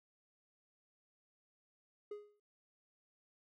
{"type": "tone with exponential decay", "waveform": "triangle", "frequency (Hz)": 415.3, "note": "G#4", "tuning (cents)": 0, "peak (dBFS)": -38, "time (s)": [2.11, 2.4], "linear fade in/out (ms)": 5, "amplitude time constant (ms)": 63, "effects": []}